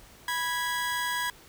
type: tone pair together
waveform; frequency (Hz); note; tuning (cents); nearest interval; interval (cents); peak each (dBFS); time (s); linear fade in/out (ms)
30% pulse; 983 / 1655.7; B5 / G#6; -8 / -6; major sixth; 902; -28; 0.28-1.3; 2
effects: pink hiss -53 dBFS RMS until 1.48 s